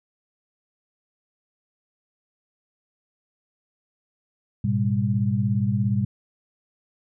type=tone cluster; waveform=sine; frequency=107.1 / 124.2 / 199.9 Hz; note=A2 / B2 / G3; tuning=-46 / +10 / +34 cents; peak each=-24 dBFS; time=4.64-6.05 s; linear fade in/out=5 ms; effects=none